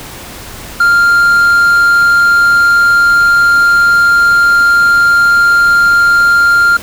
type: tone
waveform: triangle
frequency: 1396.9 Hz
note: F6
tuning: in tune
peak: -3 dBFS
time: 0.8-6.77 s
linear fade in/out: 5 ms
effects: pink hiss -28 dBFS RMS until 6.82 s